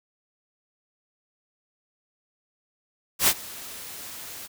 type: noise with ADSR envelope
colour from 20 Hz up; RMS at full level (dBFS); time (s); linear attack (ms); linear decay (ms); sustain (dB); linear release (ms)
white; -17; 3.19-4.48; 87; 57; -22; 29
effects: none